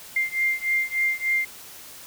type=beating tone pair; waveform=sine; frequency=2100 / 2103.4 Hz; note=C7 / C7; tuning=+6 / +9 cents; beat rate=3.4 Hz; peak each=-24 / -25 dBFS; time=0.16-1.45 s; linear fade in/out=5 ms; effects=white hiss -43 dBFS RMS until 2.06 s